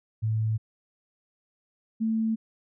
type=tone pair in turn; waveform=sine; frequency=110 / 222.4 Hz; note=A2 / A3; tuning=0 / +19 cents; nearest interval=octave; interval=1219 cents; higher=second; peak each=-23 dBFS; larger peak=neither; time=0.22-0.58 / 2-2.36 s; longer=neither; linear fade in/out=20 ms; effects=none